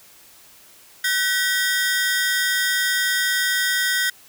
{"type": "ring-modulated tone", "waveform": "sawtooth", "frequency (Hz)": 1719, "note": "A6", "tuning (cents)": -41, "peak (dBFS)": -12, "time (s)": [1.04, 4.1], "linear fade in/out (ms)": 5, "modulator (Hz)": 205, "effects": ["white hiss -49 dBFS RMS until 4.28 s"]}